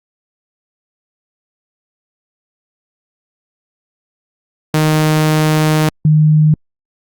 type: tone pair in turn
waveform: sawtooth / sine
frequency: 154.9 / 153.65 Hz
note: D#3 / D#3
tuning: -7 / -21 cents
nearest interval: unison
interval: 14 cents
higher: first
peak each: -6 dBFS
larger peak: neither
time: 4.74-5.89 / 6.05-6.54 s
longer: first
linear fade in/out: 2 ms
effects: Opus 48 kbps